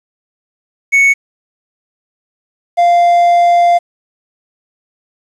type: tone pair in turn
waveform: triangle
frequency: 2217 / 695.3 Hz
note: C#7 / F5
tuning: 0 / -8 cents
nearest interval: octave + minor sixth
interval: 2008 cents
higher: first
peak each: -4 dBFS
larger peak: neither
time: 0.92-1.14 / 2.77-3.79 s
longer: second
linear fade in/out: 20 ms
effects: resampled to 24000 Hz + 7-bit